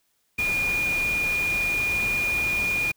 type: tone in noise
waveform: sine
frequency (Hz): 2431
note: D#7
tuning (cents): -41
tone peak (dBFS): -22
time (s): 0.38-2.92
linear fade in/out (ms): 10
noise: pink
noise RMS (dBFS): -34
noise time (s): 0.38-2.92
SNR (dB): +9
effects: white hiss -70 dBFS RMS until 2.96 s